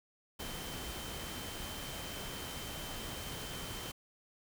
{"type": "tone in noise", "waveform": "sine", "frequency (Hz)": 3100, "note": "G7", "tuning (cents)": -20, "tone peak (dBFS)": -49, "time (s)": [0.39, 3.92], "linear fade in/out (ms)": 10, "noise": "pink", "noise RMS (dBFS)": -43, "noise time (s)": [0.39, 3.92], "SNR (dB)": -9, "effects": []}